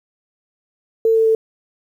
sine tone with pitch steps, 450 / 447.1 / 444.3 Hz, A4 / A4 / A4, +39 / +28 / +17 cents, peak -11 dBFS, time 1.05-1.35 s, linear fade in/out 2 ms, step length 100 ms, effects 8-bit

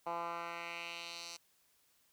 10% pulse tone with band-pass filter sweep, 170 Hz, F3, 46 cents flat, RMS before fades -43 dBFS, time 0.06-1.37 s, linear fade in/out 10 ms, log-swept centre 890 to 5500 Hz, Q 2, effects white hiss -72 dBFS RMS until 2.12 s

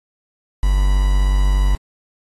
triangle tone with quantisation, 48.15 Hz, G1, 30 cents flat, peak -10 dBFS, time 0.63-1.75 s, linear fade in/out 0 ms, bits 5, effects AAC 32 kbps

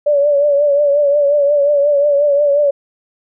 sine tone with vibrato, 576 Hz, D5, 34 cents flat, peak -9 dBFS, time 0.06-2.71 s, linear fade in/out 10 ms, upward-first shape triangle, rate 5.6 Hz, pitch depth 61 cents each way, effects none

